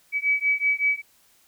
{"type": "beating tone pair", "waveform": "sine", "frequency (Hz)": [2281, 2286.3], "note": ["C#7", "D7"], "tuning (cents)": [49, -47], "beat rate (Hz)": 5.3, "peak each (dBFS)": [-23, -23], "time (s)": [0.12, 1.02], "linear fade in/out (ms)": 50, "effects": ["white hiss -60 dBFS RMS until 1.47 s"]}